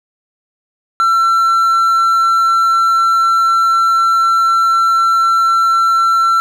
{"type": "tone", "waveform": "triangle", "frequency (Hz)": 1348, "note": "E6", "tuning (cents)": 38, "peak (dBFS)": -7, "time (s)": [1, 6.4], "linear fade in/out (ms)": 0, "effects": []}